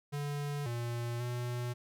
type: tone with pitch steps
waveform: square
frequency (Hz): 144.6 / 118.8 / 121.9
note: D3 / A#2 / B2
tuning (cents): -27 / +33 / -22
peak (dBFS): -35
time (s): 0.12-1.74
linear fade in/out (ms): 20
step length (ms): 540
effects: none